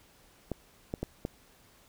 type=clicks; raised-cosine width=2 ms; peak=-19 dBFS; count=4; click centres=0.517 / 0.939 / 1.03 / 1.251 s; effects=pink hiss -61 dBFS RMS until 1.88 s